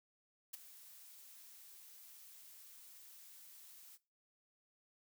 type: noise with ADSR envelope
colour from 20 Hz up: blue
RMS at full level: -43 dBFS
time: 0.53-3.98 s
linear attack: 11 ms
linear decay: 13 ms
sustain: -15 dB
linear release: 32 ms
effects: noise-tail reverb RT60 0.3 s tail -19 dB re dry